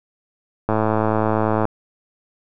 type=click train; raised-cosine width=1 ms; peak=-5 dBFS; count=106; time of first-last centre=0.69-1.653 s; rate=109 Hz; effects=none